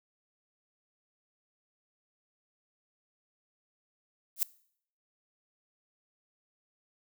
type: noise with exponential growth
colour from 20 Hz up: violet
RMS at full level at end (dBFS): -22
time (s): 4.36-4.43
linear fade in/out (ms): 2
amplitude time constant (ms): 15
effects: noise-tail reverb RT60 0.6 s tail -21 dB re dry